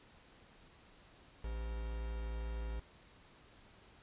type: tone with quantisation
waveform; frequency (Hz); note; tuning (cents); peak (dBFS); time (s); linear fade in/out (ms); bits
triangle; 56.4; A1; +44; -36; 1.44-2.8; 5; 8
effects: pink hiss -62 dBFS RMS until 4.02 s + resampled to 8000 Hz